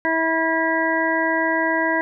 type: harmonic tone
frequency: 324.8 Hz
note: E4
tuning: 26 cents flat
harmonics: 1 / 2 / 3 / 5 / 6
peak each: -24 / -24 / -24 / -24 / -24 dBFS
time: 0.05-2.01 s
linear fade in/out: 0 ms
effects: none